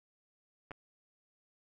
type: clicks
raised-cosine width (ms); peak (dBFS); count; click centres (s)
0.5; -30; 2; 0.709 / 0.716
effects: none